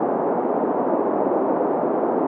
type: band-pass noise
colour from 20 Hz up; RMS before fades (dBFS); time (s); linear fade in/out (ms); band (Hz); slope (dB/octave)
pink; -21; 0-2.27; 5; 270 to 880; 24
effects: none